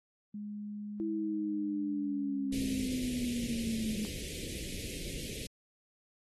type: tone with pitch glide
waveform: sine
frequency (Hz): 207.7 to 205.7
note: G#3 to G#3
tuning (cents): 0 to -16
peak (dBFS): -38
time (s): 0.34-2.87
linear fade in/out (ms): 5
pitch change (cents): -16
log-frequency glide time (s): 1.06-2.46
type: linear sweep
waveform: sine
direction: down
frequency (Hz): 329.6 to 212.6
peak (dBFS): -32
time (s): 1-4.05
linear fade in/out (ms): 0
type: band-stop noise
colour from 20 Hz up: pink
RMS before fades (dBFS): -41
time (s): 2.52-5.47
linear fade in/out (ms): 5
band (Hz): 530 to 2100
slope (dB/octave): 48
effects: AAC 32 kbps